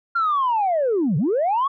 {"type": "linear two-way sweep", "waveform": "sine", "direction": "down then up", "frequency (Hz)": [1402, 130.81, 1143], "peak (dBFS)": -16, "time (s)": [0.15, 1.68], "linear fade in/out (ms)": 10, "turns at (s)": 1.17, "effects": ["tanh soft clip ceiling -14 dBFS"]}